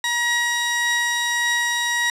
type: tone pair together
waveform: sawtooth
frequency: 953 / 1904.3 Hz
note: A#5 / A#6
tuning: +38 / +36 cents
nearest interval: octave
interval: 1198 cents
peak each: -23 / -16 dBFS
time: 0.04-2.1 s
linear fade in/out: 2 ms
effects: low-pass 9000 Hz 12 dB/octave